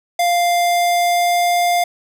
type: tone with pitch glide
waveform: square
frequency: 698 to 702 Hz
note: F5 to F5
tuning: -1 to +9 cents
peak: -14 dBFS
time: 0.19-1.84 s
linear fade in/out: 5 ms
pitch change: +10 cents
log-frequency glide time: 0.52-1.58 s
effects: none